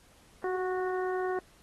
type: harmonic tone with a mistuned harmonic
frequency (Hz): 367.6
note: F#4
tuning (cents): -11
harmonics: 1 / 2 / 3 / 4 / 5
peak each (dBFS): -30 / -36 / -40 / -42 / -44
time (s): 0.44-1.39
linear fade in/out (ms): 2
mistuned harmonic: 1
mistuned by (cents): +17
effects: pink hiss -61 dBFS RMS until 1.62 s + AAC 32 kbps